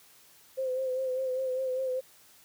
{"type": "tone with vibrato", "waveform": "sine", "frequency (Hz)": 518, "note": "C5", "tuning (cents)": -17, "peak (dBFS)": -28, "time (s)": [0.57, 2.01], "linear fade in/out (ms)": 20, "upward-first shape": "sine", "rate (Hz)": 5, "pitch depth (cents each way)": 38, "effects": ["white hiss -58 dBFS RMS until 2.44 s", "high-pass 60 Hz 12 dB/octave"]}